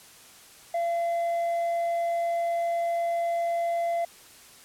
triangle tone with tanh clipping, 682 Hz, F5, 41 cents flat, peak -25 dBFS, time 0.74-4.05 s, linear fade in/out 5 ms, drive 8 dB, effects white hiss -51 dBFS RMS until 4.64 s + low-pass 12000 Hz 12 dB/octave

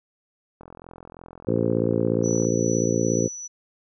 click train, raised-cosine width 1 ms, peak -28 dBFS, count 80, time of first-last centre 0.61-2.447 s, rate 43 Hz
harmonic tone, 57 Hz, A#1, 38 cents flat, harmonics 2 / 3 / 4 / 5 / 6 / 7 / 8 / 9, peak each -28 / -28 / -28 / -28 / -28 / -28 / -28 / -28 dBFS, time 1.47-3.28 s, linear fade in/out 10 ms
sine tone with tremolo, 5930 Hz, F#8, 3 cents sharp, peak -29 dBFS, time 2.23-3.48 s, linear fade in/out 20 ms, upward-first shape sine, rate 2.4 Hz, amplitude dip 40%
effects none

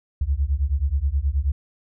sine beating tone pair, 65.41 / 74.81 Hz, C2 / D2, 0 / +33 cents, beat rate 9.4 Hz, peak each -22 dBFS, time 0.21-1.52 s, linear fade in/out 5 ms, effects none

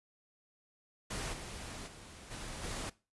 pink noise with level steps, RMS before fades -39 / -45 / -52 / -44 / -40 dBFS, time 1.1-2.9 s, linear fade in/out 10 ms, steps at 1.32 / 1.86 / 2.3 / 2.62 s, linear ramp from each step 20 ms, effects noise-tail reverb RT60 0.3 s tail -20 dB re dry + resampled to 24000 Hz

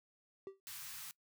triangle tone with exponential decay, 388.6 Hz, G4, 15 cents flat, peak -38 dBFS, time 0.47-0.6 s, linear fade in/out 0 ms, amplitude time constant 27 ms
white band-stop noise, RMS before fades -48 dBFS, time 0.67-1.11 s, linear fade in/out 0 ms, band 160 to 1000 Hz, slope 24 dB/octave
effects noise-tail reverb RT60 0.1 s tail -21 dB re dry + high-pass 100 Hz 12 dB/octave

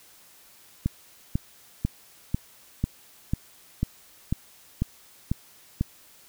click train, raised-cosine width 5 ms, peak -11 dBFS, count 11, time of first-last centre 0.86-5.81 s, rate 2.02 Hz, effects white hiss -54 dBFS RMS until 6.28 s

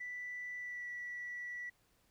sine tone with pitch glide, 1975.5 to 1951.7 Hz, B6 to B6, 0 to -21 cents, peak -40 dBFS, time 0-1.7 s, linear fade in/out 10 ms, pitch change -21 cents, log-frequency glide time 0.58-0.87 s, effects tanh soft clip ceiling -36 dBFS + pink hiss -73 dBFS RMS until 2.1 s

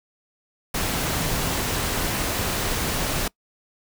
sine tone in noise, 157.3 Hz, D#3, 19 cents sharp, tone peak -33 dBFS, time 0.92-1.5 s, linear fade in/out 5 ms, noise pink, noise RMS -25 dBFS, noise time 0.74-3.28 s, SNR -11 dB, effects noise-tail reverb RT60 0.1 s tail -24 dB re dry

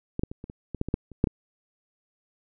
clicks, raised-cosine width 3 ms, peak -15 / -12 / -23 / -25 / -25 / -19 / -12 / -18 / -9 / -30 / -6 / -14 dBFS, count 12, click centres 0.194 / 0.235 / 0.315 / 0.441 / 0.499 / 0.747 / 0.814 / 0.886 / 0.941 / 1.117 / 1.241 / 1.272 s, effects none

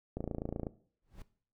click train, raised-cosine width 2 ms, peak -23 dBFS, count 15, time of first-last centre 0.17-0.668 s, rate 28.1 Hz
brown noise with exponential growth, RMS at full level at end -42 dBFS, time 1.02-1.22 s, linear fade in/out 2 ms, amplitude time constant 42 ms
effects noise-tail reverb RT60 0.5 s tail -17 dB re dry

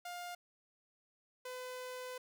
sawtooth tone pair in turn, 706 / 505 Hz, F5 / B4, +19 / +39 cents, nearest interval tritone, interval 580 cents, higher first, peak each -39 / -39 dBFS, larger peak neither, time 0.05-0.35 / 1.45-2.18 s, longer second, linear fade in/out 5 ms, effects none

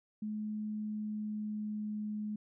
sine tone with pitch glide, 213 to 211.4 Hz, G#3 to G#3, +44 to +31 cents, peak -35 dBFS, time 0.22-2.36 s, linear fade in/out 5 ms, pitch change -13 cents, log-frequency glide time 0.68-1.98 s, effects none

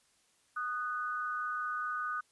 sine tone pair together, 1233.8 / 1489 Hz, D#6 / F#6, -15 / +11 cents, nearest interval minor third, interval 326 cents, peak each -35 / -37 dBFS, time 0.56-2.21 s, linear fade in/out 10 ms, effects white hiss -70 dBFS RMS until 2.31 s + resampled to 24000 Hz

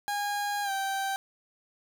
30% pulse tone with pitch glide, 818 to 779.7 Hz, G#5 to G5, -26 to -10 cents, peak -26 dBFS, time 0.08-1.16 s, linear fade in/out 0 ms, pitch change -84 cents, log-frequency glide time 0.63-0.71 s, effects 11-bit

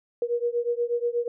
sine beating tone pair, 473.3 / 481.6 Hz, A#4 / B4, +26 / -44 cents, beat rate 8.3 Hz, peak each -26 / -27 dBFS, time 0.22-1.28 s, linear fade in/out 2 ms, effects none

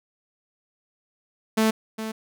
sawtooth tone with echo, 220 Hz, A3, in tune, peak -14 dBFS, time 1.57-1.71 s, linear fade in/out 10 ms, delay 410 ms, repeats 1, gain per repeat -11 dB, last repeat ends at 2.12 s, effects none

